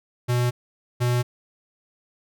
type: tone pair in turn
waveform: square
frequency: 122.4 / 122.4 Hz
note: B2 / B2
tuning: -15 / -15 cents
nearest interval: unison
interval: 0 cents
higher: neither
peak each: -20 dBFS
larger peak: neither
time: 0.28-0.51 / 1-1.23 s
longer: neither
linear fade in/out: 20 ms
effects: none